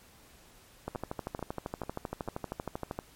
two click trains, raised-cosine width 1 ms, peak -24 / -20 dBFS, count 4 / 28, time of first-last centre 0.95-2.277 / 0.88-2.989 s, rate 2.26 / 12.8 Hz, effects pink hiss -58 dBFS RMS until 3.15 s + MP3 64 kbps

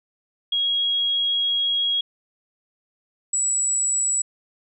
sine tone pair in turn, 3298 / 7844 Hz, G#7 / B8, -13 / -13 cents, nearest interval octave + minor third, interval 1500 cents, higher second, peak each -19 dBFS, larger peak neither, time 0.52-2.01 / 3.33-4.22 s, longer first, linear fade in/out 5 ms, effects none

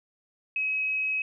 sine tone, 2551 Hz, D#7, 43 cents sharp, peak -25 dBFS, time 0.56-1.22 s, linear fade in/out 2 ms, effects none

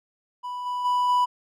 triangle tone with level steps, 987.8 Hz, B5, in tune, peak -28 / -24 / -18 / -16 dBFS, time 0.43-1.26 s, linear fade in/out 20 ms, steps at 0.65 / 0.84 / 1.08 s, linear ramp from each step 20 ms, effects none

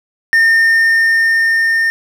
triangle tone with level ramp, 1818 Hz, A#6, 44 cents flat, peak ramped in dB -5 to -9 dBFS, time 0.33-1.9 s, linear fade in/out 0 ms, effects none

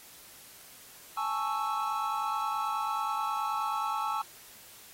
triangle chord, A major seventh, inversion third, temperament equal, 830.6 / 880 / 1108.7 / 1318.5 Hz, G#5 / A5 / C#6 / E6, 0 / 0 / 0 / 0 cents, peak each -34 / -33 / -33 / -32 dBFS, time 1.17-4.22 s, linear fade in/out 5 ms, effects white hiss -52 dBFS RMS until 4.93 s + AAC 48 kbps

